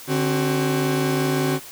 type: tone cluster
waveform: 40% pulse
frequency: 146 / 266.5 / 375.5 Hz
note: D3 / C4 / F#4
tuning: -10 / +32 / +26 cents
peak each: -23 / -23 / -23 dBFS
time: 0.07-1.6 s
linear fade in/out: 50 ms
effects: white hiss -40 dBFS RMS until 1.71 s